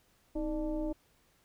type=tone with frequency modulation; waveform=sine; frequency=313.7 Hz; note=D#4; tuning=14 cents sharp; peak=-31 dBFS; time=0.35-0.93 s; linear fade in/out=10 ms; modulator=284 Hz; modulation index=0.99; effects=pink hiss -69 dBFS RMS until 1.44 s